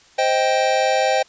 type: chord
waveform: square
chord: C minor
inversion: none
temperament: just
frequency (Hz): 523.3 / 627.9 / 784.9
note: C5 / Eb5 / G5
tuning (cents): 0 / +16 / +2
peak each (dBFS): -21 / -22 / -20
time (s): 0.18-1.23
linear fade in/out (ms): 10
effects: white hiss -51 dBFS RMS until 1.28 s + resampled to 16000 Hz